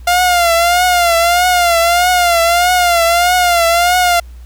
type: tone with vibrato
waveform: sawtooth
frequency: 698.5 Hz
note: F5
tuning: in tune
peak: -5 dBFS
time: 0.07-4.2 s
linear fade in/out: 5 ms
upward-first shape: triangle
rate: 1.6 Hz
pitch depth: 82 cents each way
effects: added 60 Hz sine -30 dBFS peak until 4.45 s + pink hiss -50 dBFS RMS until 4.45 s